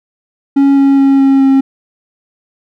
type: tone with pitch steps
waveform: triangle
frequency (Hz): 277.2 / 275.3 / 273.4 / 271.5 / 269.6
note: C#4 / C#4 / C#4 / C#4 / C#4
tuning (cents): 0 / -12 / -24 / -36 / -48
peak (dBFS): -3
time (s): 0.56-1.61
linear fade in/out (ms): 10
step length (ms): 210
effects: none